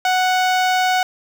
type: tone with notch filter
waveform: sawtooth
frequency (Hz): 740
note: F#5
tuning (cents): 0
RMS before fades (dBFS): -17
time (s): 0.05-1.03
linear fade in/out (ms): 2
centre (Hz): 11000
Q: 0.58
effects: none